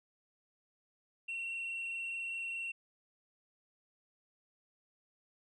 sine tone with frequency modulation, 2723 Hz, F7, 44 cents flat, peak -35 dBFS, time 1.28-2.72 s, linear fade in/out 10 ms, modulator 24.8 Hz, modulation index 1.2, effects tanh soft clip ceiling -35 dBFS

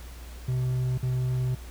triangle tone with dropouts, 127.2 Hz, C3, 48 cents flat, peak -22 dBFS, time 0.48-1.55 s, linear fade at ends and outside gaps 5 ms, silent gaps 0.978-1.028 s, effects added 60 Hz sine -40 dBFS peak until 1.7 s + pink hiss -49 dBFS RMS until 1.7 s

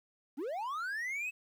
triangle linear sweep, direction up, 241.5 to 2623 Hz, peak -33 dBFS, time 0.37-1.31 s, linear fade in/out 20 ms, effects 11-bit

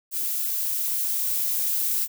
violet noise with level ramp, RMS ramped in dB -27 to -24 dBFS, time 0.11-2.08 s, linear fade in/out 50 ms, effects none

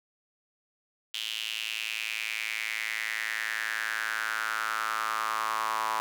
sawtooth tone with high-pass filter sweep, 110 Hz, A2, in tune, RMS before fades -32 dBFS, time 1.14-6 s, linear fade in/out 0 ms, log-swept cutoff 3100 to 1000 Hz, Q 5.2, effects none

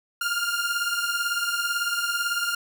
sawtooth beating tone pair, 1396.9 / 1414.9 Hz, F6 / F6, 0 / +22 cents, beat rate 18 Hz, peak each -23 / -24 dBFS, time 0.21-2.55 s, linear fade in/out 5 ms, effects none

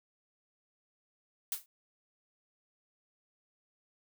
blue noise with exponential decay, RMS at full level -30 dBFS, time 1.52-1.66 s, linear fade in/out 2 ms, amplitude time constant 29 ms, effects none

